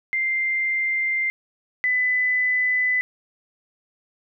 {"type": "tone pair in turn", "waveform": "sine", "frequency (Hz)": [2093, 2002], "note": ["C7", "B6"], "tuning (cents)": [0, 23], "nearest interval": "minor second", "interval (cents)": 77, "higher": "first", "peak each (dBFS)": [-20, -18], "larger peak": "second", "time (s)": [[0.13, 1.3], [1.84, 3.01]], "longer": "neither", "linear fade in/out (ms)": 0, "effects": []}